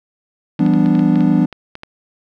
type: chord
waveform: triangle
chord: E minor seventh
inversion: none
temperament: equal with one note detuned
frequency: 168.47 / 196 / 246.9 / 293.7 Hz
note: E3 / G3 / B3 / D4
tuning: +38 / 0 / 0 / 0 cents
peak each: -14 dBFS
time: 0.59-1.46 s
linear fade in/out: 10 ms
type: clicks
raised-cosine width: 0.3 ms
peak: -16 dBFS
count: 11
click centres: 0.593 / 0.664 / 0.737 / 0.86 / 0.952 / 0.993 / 1.157 / 1.207 / 1.527 / 1.754 / 1.834 s
effects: none